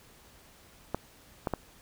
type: clicks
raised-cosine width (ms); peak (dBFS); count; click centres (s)
1; -15; 3; 0.946 / 1.472 / 1.537
effects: pink hiss -57 dBFS RMS until 1.81 s